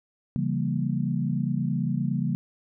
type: chord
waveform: sine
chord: C# diminished seventh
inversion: none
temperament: equal with one note detuned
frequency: 138.59 / 168.18 / 196 / 233.1 Hz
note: C#3 / E3 / G3 / Bb3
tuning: 0 / +35 / 0 / 0 cents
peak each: -28 / -29 / -30 / -30 dBFS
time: 0.36-2.35 s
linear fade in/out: 0 ms
effects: none